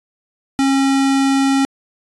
square tone, 271.9 Hz, C#4, 33 cents flat, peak -13 dBFS, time 0.59-1.65 s, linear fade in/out 0 ms, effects resampled to 24000 Hz

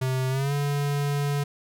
square tone with pitch glide, 130 to 143.41 Hz, C3 to D3, -11 to -41 cents, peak -24 dBFS, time 0.01-1.44 s, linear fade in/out 10 ms, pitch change +170 cents, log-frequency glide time 0.29-0.53 s, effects none

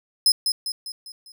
sawtooth tone with echo, 5100 Hz, D#8, 42 cents sharp, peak -11 dBFS, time 0.26-0.32 s, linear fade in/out 2 ms, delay 200 ms, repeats 5, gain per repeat -6 dB, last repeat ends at 1.32 s, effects none

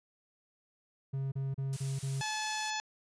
triangle tone bursts, 135.5 Hz, C#3, 39 cents flat, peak -30 dBFS, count 5, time 1.13-2.216 s, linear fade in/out 10 ms, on 190 ms, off 34 ms
blue noise, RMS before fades -43 dBFS, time 1.73-2.7 s, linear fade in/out 0 ms
harmonic tone, 862 Hz, A5, 36 cents flat, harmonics 1 / 2 / 3 / 4 / 5 / 6 / 7 / 8, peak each -37 / -40 / -42 / -43 / -44 / -45 / -45 / -46 dBFS, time 2.21-2.8 s, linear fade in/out 0 ms
effects resampled to 22050 Hz

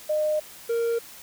sine / triangle tone pair in turn, 611 / 464.9 Hz, D#5 / A#4, -32 / -5 cents, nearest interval perfect fourth, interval 473 cents, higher first, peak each -21 / -20 dBFS, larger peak second, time 0.09-0.4 / 0.69-0.99 s, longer first, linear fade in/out 10 ms, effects white hiss -45 dBFS RMS until 1.22 s

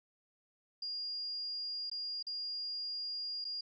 sine tone with dropouts, 4830 Hz, D8, 48 cents sharp, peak -37 dBFS, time 0.82-3.61 s, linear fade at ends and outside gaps 5 ms, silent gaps 1.899-1.914 / 2.227-2.267 / 3.444-3.45 s, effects none

